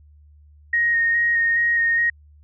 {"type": "tone with vibrato", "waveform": "sine", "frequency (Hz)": 1864.7, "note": "A#6", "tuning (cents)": 0, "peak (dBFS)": -16, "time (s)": [0.73, 2.1], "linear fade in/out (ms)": 5, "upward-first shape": "square", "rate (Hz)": 2.4, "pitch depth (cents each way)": 12, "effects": ["added 74 Hz sine -47 dBFS peak until 2.43 s"]}